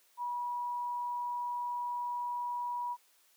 sine tone, 970 Hz, B5, 31 cents flat, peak -33 dBFS, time 0.17-2.97 s, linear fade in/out 50 ms, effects white hiss -67 dBFS RMS until 3.36 s + high-pass 400 Hz 12 dB/octave

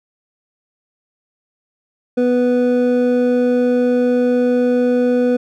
triangle tone pair together, 246.9 / 493.8 Hz, B3 / B4, 0 / 0 cents, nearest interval octave, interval 1200 cents, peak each -13 dBFS, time 2.17-5.37 s, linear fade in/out 10 ms, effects none

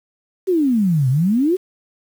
sine exponential two-way sweep, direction down then up, 392 to 123.47 to 392 Hz, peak -13 dBFS, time 0.47-1.57 s, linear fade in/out 20 ms, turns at 1.09 s, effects 7-bit

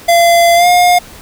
square tone with pitch glide, 684 to 712.2 Hz, F5 to F5, -36 to +34 cents, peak -6 dBFS, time 0.08-0.99 s, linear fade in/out 10 ms, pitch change +70 cents, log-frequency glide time 0.55-0.67 s, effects pink hiss -35 dBFS RMS until 1.21 s

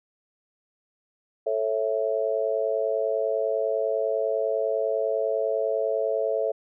sine chord, A major, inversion none, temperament just, 440 / 550 / 660 Hz, A4 / C#5 / E5, 0 / -14 / +2 cents, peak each -27 dBFS, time 1.46-6.52 s, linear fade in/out 10 ms, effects none

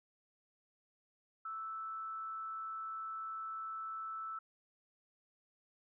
sine tone with frequency modulation, 1318.5 Hz, E6, in tune, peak -40 dBFS, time 1.45-4.39 s, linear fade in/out 5 ms, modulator 186 Hz, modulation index 0.22, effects none

